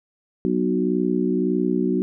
harmonic tone with a mistuned harmonic, 61.74 Hz, B1, in tune, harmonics 3 / 4 / 5 / 6, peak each -24 / -24 / -24 / -24 dBFS, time 0.45-2.02 s, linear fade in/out 0 ms, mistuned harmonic 3, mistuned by +15 cents, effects none

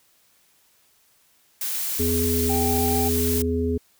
blue noise, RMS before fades -27 dBFS, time 1.61-3.42 s, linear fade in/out 2 ms
harmonic tone, 83.5 Hz, E2, 23 cents sharp, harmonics 1 / 3 / 5, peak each -25 / -25 / -25 dBFS, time 1.99-3.78 s, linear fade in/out 10 ms
triangle tone, 784 Hz, G5, in tune, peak -25 dBFS, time 2.49-3.09 s, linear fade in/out 10 ms
effects white hiss -61 dBFS RMS until 3.99 s

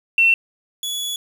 sine / sawtooth tone pair in turn, 2704 / 3398 Hz, E7 / G#7, +43 / +39 cents, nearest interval major third, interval 396 cents, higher second, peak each -11 / -20 dBFS, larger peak first, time 0.18-0.34 / 0.83-1.16 s, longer second, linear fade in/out 2 ms, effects 7-bit

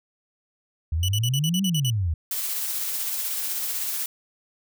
sine exponential two-way sweep, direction up then down, 75.5 to 200 to 75.5 Hz, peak -21 dBFS, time 0.92-2.14 s, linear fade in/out 5 ms, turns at 1.63 s
sawtooth tone bursts, 2960 Hz, F#7, in tune, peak -22 dBFS, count 9, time 1.03-1.901 s, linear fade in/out 2 ms, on 55 ms, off 47 ms
blue noise with tremolo, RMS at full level -27 dBFS, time 2.31-4.06 s, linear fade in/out 2 ms, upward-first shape sine, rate 16 Hz, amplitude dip 25%
effects none

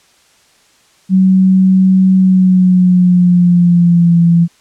sine tone with pitch glide, 188.3 to 169.71 Hz, F#3 to F3, +31 to -49 cents, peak -5 dBFS, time 1.09-4.48 s, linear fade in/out 50 ms, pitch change -180 cents, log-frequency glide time 2.15-4.19 s, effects white hiss -50 dBFS RMS until 4.6 s + low-pass 8000 Hz 12 dB/octave

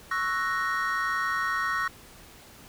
triangle chord, F# dominant seventh, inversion second, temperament equal, 1108.7 / 1318.5 / 1480 / 1864.7 Hz, C#6 / E6 / F#6 / A#6, 0 / 0 / 0 / 0 cents, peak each -29 / -30 / -31 / -28 dBFS, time 0.11-1.88 s, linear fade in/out 5 ms, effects pink hiss -50 dBFS RMS until 2.68 s

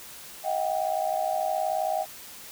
sine tone cluster, 632 / 725 / 784 Hz, D#5 / F#5 / G5, +27 / -35 / 0 cents, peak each -29 dBFS, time 0.43-2.06 s, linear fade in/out 50 ms, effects white hiss -44 dBFS RMS until 2.51 s

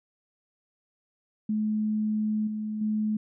sine tone with level steps, 214.3 Hz, A3, 45 cents flat, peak -24 / -29 / -24 dBFS, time 1.49-3.17 s, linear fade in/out 5 ms, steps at 2.47 / 2.81 s, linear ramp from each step 5 ms, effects none

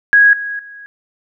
sine tone with level steps, 1654 Hz, G#6, 8 cents flat, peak -5 / -20 / -32 dBFS, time 0.13-0.86 s, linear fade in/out 0 ms, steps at 0.33 / 0.59 s, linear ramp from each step 2 ms, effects none

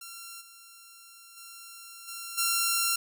5% pulse tone with level steps, 1369 Hz, F6, 35 cents flat, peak -30 / -38 / -33 / -26 / -13 dBFS, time 0.01-2.96 s, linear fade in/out 5 ms, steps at 0.4 / 1.36 / 2.07 / 2.37 s, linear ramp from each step 20 ms, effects none

